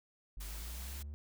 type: linear sweep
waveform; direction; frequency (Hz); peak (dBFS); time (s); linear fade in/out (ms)
triangle; up; 46.25 to 75.3; -40; 0.37-1.14; 0
type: noise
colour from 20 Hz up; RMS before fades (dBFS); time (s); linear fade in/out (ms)
white; -49; 0.4-1.03; 10
effects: none